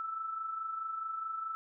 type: tone with amplitude modulation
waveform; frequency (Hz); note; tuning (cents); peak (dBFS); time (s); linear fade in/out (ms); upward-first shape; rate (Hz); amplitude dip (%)
sine; 1318.5; E6; 0; -33; 0-1.55; 0; sine; 24.7; 50
effects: none